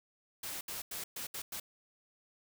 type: noise bursts at uneven times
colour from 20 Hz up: white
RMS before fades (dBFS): -41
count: 6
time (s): 0.43-0.61 / 0.68-0.82 / 0.91-1.04 / 1.16-1.27 / 1.34-1.42 / 1.52-1.6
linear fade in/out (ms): 5
effects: none